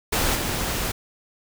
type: noise with level steps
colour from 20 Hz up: pink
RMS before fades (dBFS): -22 / -26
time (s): 0.12-0.92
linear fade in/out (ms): 10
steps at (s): 0.35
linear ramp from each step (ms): 5
effects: none